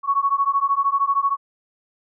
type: beating tone pair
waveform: sine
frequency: 1106 / 1119 Hz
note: C#6 / C#6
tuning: -4 / +16 cents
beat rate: 13 Hz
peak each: -20 dBFS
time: 0.03-1.37 s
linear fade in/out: 50 ms
effects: none